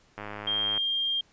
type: click train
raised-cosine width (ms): 0.5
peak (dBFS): -22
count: 63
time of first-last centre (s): 0.18-0.776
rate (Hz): 104
type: tone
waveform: sine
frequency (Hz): 3203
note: G7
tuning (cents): +37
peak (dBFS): -25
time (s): 0.47-1.21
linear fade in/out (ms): 5
effects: pink hiss -62 dBFS RMS until 1.32 s + resampled to 16000 Hz